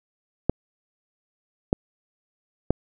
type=clicks; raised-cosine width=2 ms; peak=-5 dBFS; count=3; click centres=0.496 / 1.729 / 2.706 s; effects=none